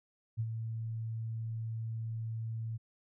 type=tone with ADSR envelope; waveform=sine; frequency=112.7 Hz; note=A2; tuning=42 cents sharp; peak=-29 dBFS; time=0.37-2.78 s; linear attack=29 ms; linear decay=56 ms; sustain=-6 dB; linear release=21 ms; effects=none